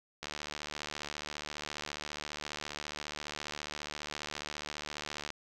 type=click train; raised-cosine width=0.2 ms; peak=-21 dBFS; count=380; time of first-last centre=0.23-5.304 s; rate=74.7 Hz; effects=none